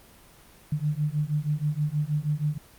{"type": "beating tone pair", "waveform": "sine", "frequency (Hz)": [146.83, 153.13], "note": ["D3", "D#3"], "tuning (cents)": [0, -27], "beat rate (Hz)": 6.3, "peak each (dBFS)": -27, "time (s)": [0.72, 2.58], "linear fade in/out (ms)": 5, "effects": ["pink hiss -53 dBFS RMS until 2.78 s", "Opus 24 kbps"]}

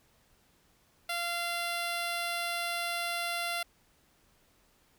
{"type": "tone", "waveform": "10% pulse", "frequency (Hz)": 690, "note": "F5", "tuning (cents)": -21, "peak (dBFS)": -23, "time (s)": [1.09, 3.63], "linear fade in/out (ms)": 5, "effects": ["pink hiss -67 dBFS RMS until 4.98 s"]}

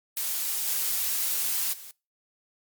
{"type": "noise with level steps", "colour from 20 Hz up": "blue", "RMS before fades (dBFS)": [-29, -27, -43], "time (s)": [0.17, 1.91], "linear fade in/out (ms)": 0, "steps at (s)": [0.66, 1.72], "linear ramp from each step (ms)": 20, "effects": ["noise-tail reverb RT60 0.3 s tail -24 dB re dry", "MP3 96 kbps"]}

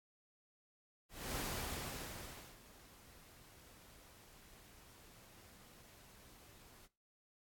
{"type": "noise with ADSR envelope", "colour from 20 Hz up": "pink", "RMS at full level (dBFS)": -41, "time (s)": [1.09, 6.88], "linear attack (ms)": 270, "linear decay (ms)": 1200, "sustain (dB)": -20, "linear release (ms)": 31, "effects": ["noise-tail reverb RT60 0.3 s tail -19 dB re dry", "AAC 64 kbps"]}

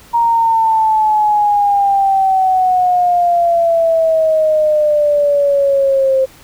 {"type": "exponential sweep", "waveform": "sine", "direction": "down", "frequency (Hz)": [940, 526], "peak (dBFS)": -9, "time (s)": [0.13, 6.26], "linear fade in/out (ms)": 20, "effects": ["pink hiss -42 dBFS RMS until 6.43 s"]}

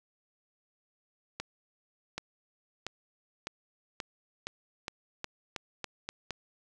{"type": "accelerating click train", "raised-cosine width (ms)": 0.2, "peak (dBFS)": -18, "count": 12, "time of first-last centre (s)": [1.4, 6.307], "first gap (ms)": 780, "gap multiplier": 0.88, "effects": []}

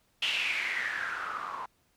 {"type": "noise with low-pass filter sweep", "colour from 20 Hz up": "blue", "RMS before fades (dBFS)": -33, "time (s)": [0.22, 1.66], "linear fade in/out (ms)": 5, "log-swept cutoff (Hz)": [3000, 1000], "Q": 7.1, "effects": ["pink hiss -70 dBFS RMS until 1.96 s"]}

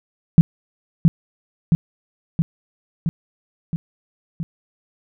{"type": "tone with echo", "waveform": "sine", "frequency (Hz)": 164.81, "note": "E3", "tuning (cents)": 0, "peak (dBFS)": -4, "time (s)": [0.38, 0.41], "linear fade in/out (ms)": 0, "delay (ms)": 670, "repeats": 6, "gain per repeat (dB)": -3, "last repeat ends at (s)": 4.43, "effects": []}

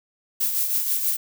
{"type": "noise with tremolo", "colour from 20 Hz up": "violet", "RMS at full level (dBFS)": -21, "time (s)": [0.4, 1.17], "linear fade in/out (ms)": 10, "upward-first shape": "triangle", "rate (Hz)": 6.2, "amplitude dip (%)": 55, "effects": []}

